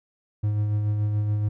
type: tone with tremolo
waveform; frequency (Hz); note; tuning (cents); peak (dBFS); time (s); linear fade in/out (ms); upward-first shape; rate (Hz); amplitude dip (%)
triangle; 104.9; G#2; +18; -18; 0.43-1.49; 10; sine; 7; 30
effects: none